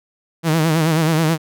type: tone with vibrato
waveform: sawtooth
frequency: 160 Hz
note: D#3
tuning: 49 cents sharp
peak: -10 dBFS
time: 0.43-1.38 s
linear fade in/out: 50 ms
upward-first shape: sine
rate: 9.3 Hz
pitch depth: 77 cents each way
effects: none